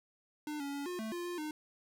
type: tone with pitch steps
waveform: square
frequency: 299.8 / 281.4 / 283.1 / 357.6 / 220.1 / 349.2 / 352 / 305.2 Hz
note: D4 / C#4 / C#4 / F4 / A3 / F4 / F4 / D#4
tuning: +36 / +26 / +37 / +41 / +1 / 0 / +14 / -33 cents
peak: -38 dBFS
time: 0.47-1.51 s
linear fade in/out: 2 ms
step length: 130 ms
effects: none